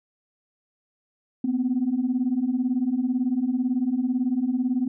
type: beating tone pair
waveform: sine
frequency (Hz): 240 / 258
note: B3 / C4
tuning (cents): -49 / -24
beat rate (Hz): 18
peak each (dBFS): -25 / -22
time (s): 1.44-4.88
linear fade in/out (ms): 5
effects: tanh soft clip ceiling -15 dBFS